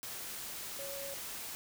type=tone in noise; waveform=sine; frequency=554.4 Hz; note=C#5; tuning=in tune; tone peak=-43 dBFS; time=0.79-1.14 s; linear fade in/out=0 ms; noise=white; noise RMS=-43 dBFS; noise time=0.03-1.55 s; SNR=-3 dB; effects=none